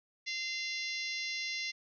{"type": "harmonic tone", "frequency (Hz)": 691, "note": "F5", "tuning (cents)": -19, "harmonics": [3, 4, 5, 6, 7, 8, 9], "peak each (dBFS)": [-38, -44, -45, -43, -44, -44, -49], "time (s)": [0.26, 1.72], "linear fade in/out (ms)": 20, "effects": []}